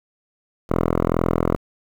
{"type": "tone with low-pass filter", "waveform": "5% pulse", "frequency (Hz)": 42, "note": "E1", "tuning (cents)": 33, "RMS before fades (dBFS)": -20, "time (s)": [0.69, 1.57], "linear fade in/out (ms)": 20, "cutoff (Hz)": 980, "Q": 1.6, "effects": ["7-bit"]}